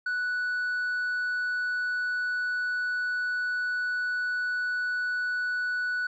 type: tone with tanh clipping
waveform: triangle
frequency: 1480 Hz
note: F#6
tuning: in tune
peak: -27 dBFS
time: 0.06-6.07 s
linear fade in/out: 5 ms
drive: 7 dB
effects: none